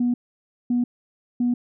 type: tone bursts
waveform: sine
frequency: 243.4 Hz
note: B3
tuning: 25 cents flat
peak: -17 dBFS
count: 3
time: 0-1.54 s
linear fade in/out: 5 ms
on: 140 ms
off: 560 ms
effects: tanh soft clip ceiling -14 dBFS